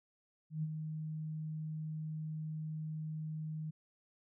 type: tone with ADSR envelope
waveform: sine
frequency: 155.9 Hz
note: D#3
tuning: 4 cents sharp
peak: -32 dBFS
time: 0.5-3.71 s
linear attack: 130 ms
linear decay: 39 ms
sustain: -6 dB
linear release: 12 ms
effects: none